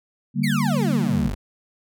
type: chord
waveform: sine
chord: G minor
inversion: second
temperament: equal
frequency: 146.83 / 196 / 233.1 Hz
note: D3 / G3 / Bb3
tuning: 0 / 0 / 0 cents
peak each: -23 dBFS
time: 0.34-1.31 s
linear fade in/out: 50 ms
type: exponential sweep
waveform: 30% pulse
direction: down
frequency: 2360 to 41.79 Hz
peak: -23 dBFS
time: 0.43-1.35 s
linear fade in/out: 10 ms
effects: none